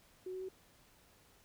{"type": "tone with pitch steps", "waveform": "sine", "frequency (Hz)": [370, 373.4, 376.9], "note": ["F#4", "F#4", "F#4"], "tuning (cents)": [0, 16, 32], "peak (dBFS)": -40, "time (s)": [0.26, 0.488], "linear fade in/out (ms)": 5, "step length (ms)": 76, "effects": ["pink hiss -66 dBFS RMS until 1.44 s"]}